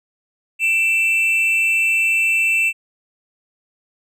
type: tone pair together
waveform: triangle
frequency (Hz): 2349 / 2666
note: D7 / E7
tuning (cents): 0 / +19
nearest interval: major second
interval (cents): 219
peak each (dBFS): -23 / -13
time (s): 0.59-2.73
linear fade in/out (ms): 50
effects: none